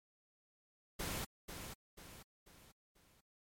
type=noise with echo; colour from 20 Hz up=pink; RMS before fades=-41 dBFS; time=0.99-1.25 s; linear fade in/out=10 ms; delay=490 ms; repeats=4; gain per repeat=-7 dB; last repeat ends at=3.21 s; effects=MP3 64 kbps